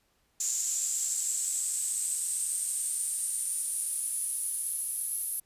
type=noise with high-pass filter sweep; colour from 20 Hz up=brown; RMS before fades=-32 dBFS; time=0.4-5.4 s; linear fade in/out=5 ms; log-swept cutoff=7100 to 11000 Hz; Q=9.1; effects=pink hiss -71 dBFS RMS until 5.45 s + resampled to 32000 Hz